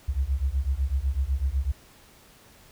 sine beating tone pair, 63.7 / 71.7 Hz, C2 / D2, -46 / -41 cents, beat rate 8 Hz, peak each -26 dBFS, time 0.08-1.72 s, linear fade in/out 10 ms, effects pink hiss -54 dBFS RMS until 2.71 s

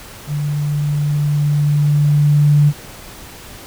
sine tone with level ramp, 146.83 Hz, D3, in tune, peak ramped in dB -17 to -7 dBFS, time 0.27-2.73 s, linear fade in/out 50 ms, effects pink hiss -36 dBFS RMS until 3.66 s

